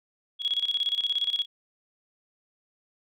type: tone with tremolo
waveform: sine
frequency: 3336 Hz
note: G#7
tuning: 7 cents sharp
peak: -22 dBFS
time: 0.39-1.46 s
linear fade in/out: 50 ms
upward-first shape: square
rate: 17 Hz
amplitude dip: 75%
effects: none